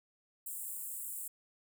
pink high-pass noise, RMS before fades -42 dBFS, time 0.46-1.28 s, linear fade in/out 5 ms, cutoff 7500 Hz, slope 96 dB/octave, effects none

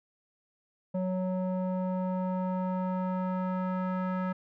square tone with low-pass filter sweep, 185 Hz, F#3, in tune, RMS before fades -31 dBFS, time 0.94-4.33 s, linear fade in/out 10 ms, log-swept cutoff 650 to 1400 Hz, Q 2.2, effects none

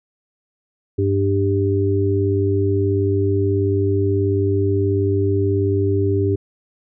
harmonic tone, 98.5 Hz, G2, 9 cents sharp, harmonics 1 / 3 / 4, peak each -18 / -23 / -19 dBFS, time 0.98-6.36 s, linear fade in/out 10 ms, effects none

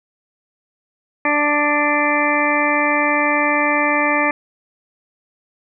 harmonic tone, 294.2 Hz, D4, 3 cents sharp, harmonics 1 / 2 / 3 / 4 / 6 / 7 / 8, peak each -22 / -22 / -22 / -22 / -22 / -22 / -22 dBFS, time 1.25-4.31 s, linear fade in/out 2 ms, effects none

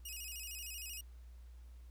10% pulse tone with vibrato, 2700 Hz, E7, 41 cents sharp, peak -36 dBFS, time 0.05-1.01 s, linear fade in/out 5 ms, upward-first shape square, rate 13 Hz, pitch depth 100 cents each way, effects added 60 Hz sine -51 dBFS peak until 1.9 s + pink hiss -72 dBFS RMS until 1.9 s

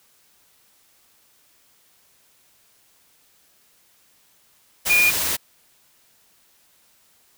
sine tone in noise, 2432 Hz, D#7, 40 cents flat, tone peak -14 dBFS, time 4.89-5.11 s, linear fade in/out 20 ms, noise white, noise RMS -23 dBFS, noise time 4.85-5.37 s, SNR +6 dB, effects white hiss -59 dBFS RMS until 7.37 s

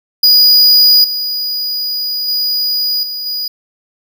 square tone with level steps, 4915 Hz, D#8, 22 cents flat, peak -5 / -16 / -13 / -20 / -17 dBFS, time 0.23-3.48 s, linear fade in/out 5 ms, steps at 1.04 / 2.28 / 3.03 / 3.26 s, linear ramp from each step 2 ms, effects none

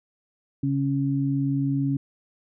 sine tone pair together, 138.1 / 276.2 Hz, C#3 / C#4, -6 / -6 cents, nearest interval octave, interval 1200 cents, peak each -24 / -24 dBFS, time 0.63-1.97 s, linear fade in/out 5 ms, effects none

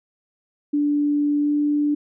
sine tone with pitch glide, 292 to 293.9 Hz, D4 to D4, -10 to +1 cents, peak -17 dBFS, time 0.73-1.95 s, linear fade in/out 10 ms, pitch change +11 cents, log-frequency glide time 1.4-1.51 s, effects none

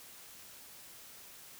silence, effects white hiss -53 dBFS RMS until 1.59 s

